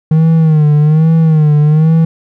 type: tone with vibrato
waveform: triangle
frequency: 155.56 Hz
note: D#3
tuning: in tune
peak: -3 dBFS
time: 0.11-2.05 s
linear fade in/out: 5 ms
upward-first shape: sine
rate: 1.2 Hz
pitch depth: 81 cents each way
effects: none